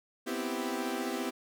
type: chord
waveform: sawtooth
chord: C major seventh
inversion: third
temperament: equal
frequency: 246.9 / 261.6 / 329.6 / 392 Hz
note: B3 / C4 / E4 / G4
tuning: 0 / 0 / 0 / 0 cents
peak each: -34 dBFS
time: 0.26-1.31 s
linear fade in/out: 20 ms
effects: none